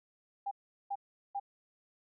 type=tone bursts; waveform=sine; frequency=800 Hz; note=G5; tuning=35 cents sharp; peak=-33 dBFS; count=3; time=0.46-1.399 s; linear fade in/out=10 ms; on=53 ms; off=390 ms; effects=none